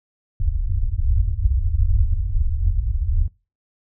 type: low-pass noise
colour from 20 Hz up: pink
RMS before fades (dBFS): -19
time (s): 0.4-3.28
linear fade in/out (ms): 5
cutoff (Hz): 100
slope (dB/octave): 96
effects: noise-tail reverb RT60 0.3 s tail -21 dB re dry